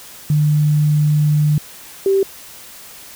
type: tone pair in turn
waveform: sine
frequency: 150 / 389.3 Hz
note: D3 / G4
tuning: +37 / -12 cents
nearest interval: octave + perfect fourth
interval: 1651 cents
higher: second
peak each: -11 dBFS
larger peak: neither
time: 0.3-1.58 / 2.06-2.23 s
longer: first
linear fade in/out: 2 ms
effects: white hiss -38 dBFS RMS until 3.15 s